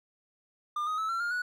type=tone with pitch steps; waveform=triangle; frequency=1203 / 1251.9 / 1302.8 / 1355.8 / 1410.9 / 1468.3 Hz; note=D6 / D#6 / E6 / E6 / F6 / F#6; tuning=+41 / +10 / -21 / +48 / +17 / -14 cents; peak=-27 dBFS; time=0.76-1.42 s; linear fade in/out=5 ms; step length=110 ms; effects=none